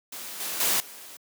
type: noise with level steps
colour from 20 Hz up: white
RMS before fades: -38 / -32 / -24 / -44 dBFS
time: 0.12-1.17 s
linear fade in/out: 5 ms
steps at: 0.4 / 0.6 / 0.8 s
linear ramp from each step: 2 ms
effects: high-pass 200 Hz 12 dB/octave